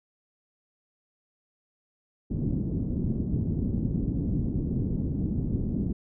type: low-pass noise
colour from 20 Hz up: white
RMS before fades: -28 dBFS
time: 2.3-5.93 s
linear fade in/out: 10 ms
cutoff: 260 Hz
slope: 24 dB/octave
effects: none